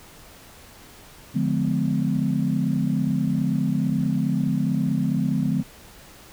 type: chord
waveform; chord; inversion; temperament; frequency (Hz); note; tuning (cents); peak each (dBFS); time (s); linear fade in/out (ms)
sine; D diminished seventh; none; just; 146.83 / 176.2 / 211.4 / 253.7; D3 / F3 / Ab3 / Cb4; 0 / +16 / +31 / +47; -25; 1.34-5.63; 20
effects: tanh soft clip ceiling -10 dBFS + pink hiss -47 dBFS RMS until 6.32 s